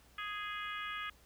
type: harmonic tone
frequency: 415.3 Hz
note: G#4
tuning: in tune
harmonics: 3 / 4 / 5 / 6 / 7 / 8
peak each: -42 / -44 / -46 / -48 / -49 / -50 dBFS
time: 0.18-1.1 s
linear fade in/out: 5 ms
effects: added 60 Hz sine -65 dBFS peak until 1.25 s + pink hiss -65 dBFS RMS until 1.25 s